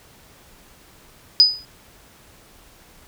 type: tone with exponential decay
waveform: sine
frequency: 4978 Hz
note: D#8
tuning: in tune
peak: -5 dBFS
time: 1.4-1.65 s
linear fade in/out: 0 ms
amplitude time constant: 53 ms
effects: pink hiss -50 dBFS RMS until 3.07 s